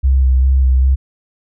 sine tone with vibrato, 65.41 Hz, C2, in tune, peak -8 dBFS, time 0.03-0.96 s, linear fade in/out 20 ms, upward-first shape square, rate 2.5 Hz, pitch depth 22 cents each way, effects none

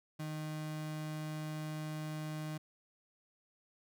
35% pulse tone, 154.4 Hz, D#3, 13 cents flat, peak -37 dBFS, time 0.19-2.58 s, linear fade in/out 10 ms, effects none

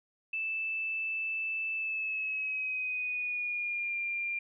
sine tone with pitch glide, 2637 to 2390 Hz, E7 to D7, 0 to +30 cents, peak -31 dBFS, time 0.33-4.39 s, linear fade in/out 5 ms, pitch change -170 cents, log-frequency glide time 1.75-3.96 s, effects none

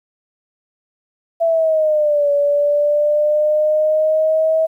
sine exponential two-way sweep, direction down then up, 670 to 572 to 643 Hz, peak -12 dBFS, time 1.4-4.67 s, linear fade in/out 20 ms, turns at 2.31 s, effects 9-bit

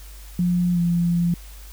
sine tone with pitch glide, 177.1 to 172.26 Hz, F3 to F3, +24 to -23 cents, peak -17 dBFS, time 0.39-1.34 s, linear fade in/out 2 ms, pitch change -47 cents, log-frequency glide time 0.73-0.79 s, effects added 50 Hz sine -38 dBFS peak until 1.72 s + white hiss -47 dBFS RMS until 1.72 s

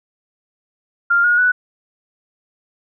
sine tone with pitch steps, 1396.9 / 1438.7 / 1481.7 Hz, F6 / F#6 / F#6, 0 / -49 / +2 cents, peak -11 dBFS, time 1.1-1.52 s, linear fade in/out 10 ms, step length 140 ms, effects none

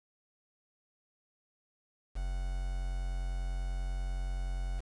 triangle tone with quantisation, 45.15 Hz, F#1, 42 cents flat, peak -30 dBFS, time 2.15-4.81 s, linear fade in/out 20 ms, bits 8, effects resampled to 24000 Hz

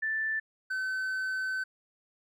sine / triangle tone pair in turn, 1764 / 1525.5 Hz, A6 / G6, +4 / -48 cents, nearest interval minor third, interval 252 cents, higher first, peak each -28 dBFS, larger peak neither, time 0.02-0.4 / 0.7-1.64 s, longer second, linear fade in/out 10 ms, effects none

